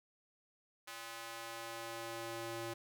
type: tone with high-pass filter sweep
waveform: square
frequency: 115 Hz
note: A#2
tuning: 23 cents flat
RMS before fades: -45 dBFS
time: 0.87-2.74 s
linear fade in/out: 10 ms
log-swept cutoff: 1200 to 280 Hz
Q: 0.74
effects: none